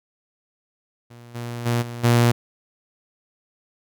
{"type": "tone with level steps", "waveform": "sawtooth", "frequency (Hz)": 119.1, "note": "A#2", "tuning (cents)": 38, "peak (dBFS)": [-38, -25, -15, -27, -10], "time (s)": [1.1, 2.32], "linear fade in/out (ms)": 10, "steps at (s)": [1.34, 1.65, 1.81, 2.03], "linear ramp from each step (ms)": 20, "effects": []}